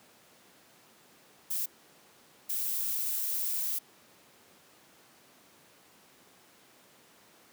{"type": "noise bursts at uneven times", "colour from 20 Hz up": "violet", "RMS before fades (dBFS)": -32, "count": 2, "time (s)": [[1.5, 1.66], [2.49, 3.79]], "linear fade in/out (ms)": 10, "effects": ["pink hiss -59 dBFS RMS until 7.52 s", "high-pass 200 Hz 12 dB/octave"]}